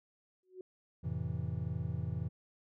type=tone with exponential growth; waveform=sine; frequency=370 Hz; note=F#4; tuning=in tune; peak=-40 dBFS; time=0.43-0.61 s; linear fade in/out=2 ms; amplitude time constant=38 ms
type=chord; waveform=triangle; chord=F major seventh; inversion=none; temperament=just; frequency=87.31 / 109.13 / 130.96 / 163.7 Hz; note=F2 / A2 / C3 / E3; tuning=0 / -14 / +2 / -12 cents; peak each=-38 dBFS; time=1.03-2.29 s; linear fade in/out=20 ms
effects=none